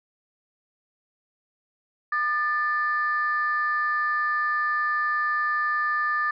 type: tone pair together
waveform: sine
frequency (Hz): 1208.4 / 1760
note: D6 / A6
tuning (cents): +49 / 0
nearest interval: perfect fifth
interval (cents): 651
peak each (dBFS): -24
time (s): 2.12-6.31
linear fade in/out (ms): 5
effects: tanh soft clip ceiling -15 dBFS